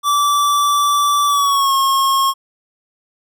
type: tone with pitch glide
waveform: square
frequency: 1161 to 1083.3 Hz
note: D6 to C#6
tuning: -20 to -40 cents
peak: -13 dBFS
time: 0.03-2.34 s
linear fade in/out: 50 ms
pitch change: -120 cents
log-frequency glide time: 1.26-1.74 s
effects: none